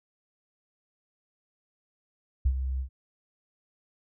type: tone with ADSR envelope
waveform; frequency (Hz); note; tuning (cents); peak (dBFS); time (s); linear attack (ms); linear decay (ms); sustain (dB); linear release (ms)
sine; 65.41; C2; 0; -18; 2.45-2.89; 10; 66; -9; 91
effects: none